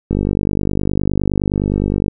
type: click train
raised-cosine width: 3 ms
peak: -4 dBFS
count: 99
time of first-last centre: 0.11-2.082 s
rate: 49.7 Hz
effects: none